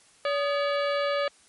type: harmonic tone with a mistuned harmonic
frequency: 570 Hz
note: C#5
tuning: 48 cents sharp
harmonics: 1 / 2 / 3 / 4 / 5 / 6 / 7 / 8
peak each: -25 / -31 / -35 / -37 / -39 / -41 / -42 / -43 dBFS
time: 0.25-1.28 s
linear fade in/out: 2 ms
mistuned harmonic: 2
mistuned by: +140 cents
effects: white hiss -58 dBFS RMS until 1.48 s + MP3 48 kbps